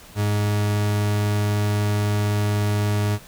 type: tone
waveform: 40% pulse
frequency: 103.83 Hz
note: G#2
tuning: in tune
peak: -18 dBFS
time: 0.15-3.19 s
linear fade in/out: 50 ms
effects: pink hiss -45 dBFS RMS until 3.27 s